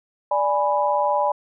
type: chord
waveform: sine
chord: G# diminished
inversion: second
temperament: equal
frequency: 587.3 / 830.6 / 987.8 Hz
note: D5 / G#5 / B5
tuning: 0 / 0 / 0 cents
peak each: -22 dBFS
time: 0.31-1.32 s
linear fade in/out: 5 ms
effects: none